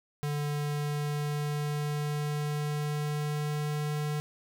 square tone with pitch glide, 146.83 to 149.31 Hz, D3 to D3, 0 to +29 cents, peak -30 dBFS, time 0.23-4.2 s, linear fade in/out 0 ms, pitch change +29 cents, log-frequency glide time 0.44-3.84 s, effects none

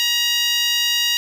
10% pulse tone with high-pass filter, 950 Hz, A#5, 33 cents sharp, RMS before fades -19 dBFS, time 0-1.17 s, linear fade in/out 0 ms, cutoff 2600 Hz, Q 1.8, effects none

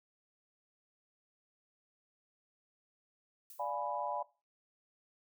violet noise with exponential decay, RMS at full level -50 dBFS, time 3.5-3.8 s, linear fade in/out 1 ms, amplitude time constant 64 ms
sine chord, D diminished seventh, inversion none, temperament equal with one note detuned, 587.3 / 698.5 / 835.9 / 987.8 Hz, D5 / F5 / Ab5 / Cb6, 0 / 0 / +11 / 0 cents, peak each -40 / -42 / -39 / -39 dBFS, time 3.59-4.23 s, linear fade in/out 10 ms
effects noise-tail reverb RT60 0.3 s tail -19 dB re dry

